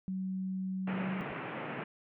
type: tone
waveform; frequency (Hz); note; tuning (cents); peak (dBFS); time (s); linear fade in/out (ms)
sine; 188.4; F#3; +32; -33; 0.08-1.21; 0
type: band-pass noise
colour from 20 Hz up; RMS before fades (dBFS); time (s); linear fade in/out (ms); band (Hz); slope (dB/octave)
pink; -40; 0.87-1.84; 5; 130 to 2700; 48
type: clicks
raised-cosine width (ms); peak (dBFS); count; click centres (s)
2; -37; 2; 1.302 / 1.318
effects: none